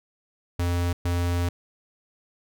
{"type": "tone bursts at uneven times", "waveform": "square", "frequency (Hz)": 87.31, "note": "F2", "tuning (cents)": 0, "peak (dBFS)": -23, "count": 2, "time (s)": [[0.59, 0.93], [1.05, 1.49]], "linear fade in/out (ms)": 5, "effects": []}